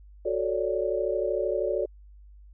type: chord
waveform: sine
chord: D major seventh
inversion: first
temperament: equal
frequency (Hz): 370 / 440 / 554.4 / 587.3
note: F#4 / A4 / C#5 / D5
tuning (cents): 0 / 0 / 0 / 0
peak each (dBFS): -30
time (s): 0.25-1.86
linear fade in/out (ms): 10
effects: added 50 Hz sine -47 dBFS peak until 2.53 s